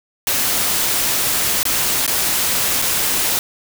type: noise with dropouts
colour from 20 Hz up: white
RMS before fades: -18 dBFS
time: 0.27-3.39 s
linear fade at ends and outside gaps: 1 ms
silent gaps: 1.631-1.653 / 2.065-2.077 / 2.818-2.822 s
effects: none